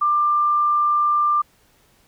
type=tone; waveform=sine; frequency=1189 Hz; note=D6; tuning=21 cents sharp; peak=-15 dBFS; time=0.01-1.42 s; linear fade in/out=10 ms; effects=pink hiss -58 dBFS RMS until 2.07 s